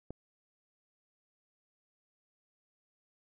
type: click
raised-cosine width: 2 ms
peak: -28 dBFS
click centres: 0.106 s
effects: none